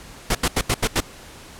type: noise bursts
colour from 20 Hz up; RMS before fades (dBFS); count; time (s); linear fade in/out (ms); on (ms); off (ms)
pink; -19; 6; 0.3-1.005; 5; 50; 81
effects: pink hiss -42 dBFS RMS until 1.59 s + low-pass 11000 Hz 12 dB/octave